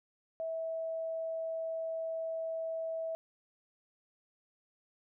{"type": "tone", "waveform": "sine", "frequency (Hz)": 651, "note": "E5", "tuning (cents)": -22, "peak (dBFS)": -34, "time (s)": [0.4, 3.15], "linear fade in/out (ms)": 0, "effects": []}